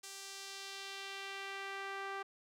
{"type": "tone with band-pass filter sweep", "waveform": "sawtooth", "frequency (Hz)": 392, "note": "G4", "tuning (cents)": 0, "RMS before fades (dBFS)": -45, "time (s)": [0.03, 2.23], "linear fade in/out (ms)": 10, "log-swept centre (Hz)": [7200, 1300], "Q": 1.1, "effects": []}